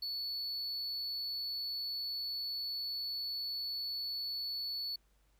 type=tone; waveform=triangle; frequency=4435 Hz; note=C#8; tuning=in tune; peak=-35 dBFS; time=0.02-4.96 s; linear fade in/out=5 ms; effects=added 50 Hz sine -68 dBFS peak until 5.39 s + pink hiss -75 dBFS RMS until 5.39 s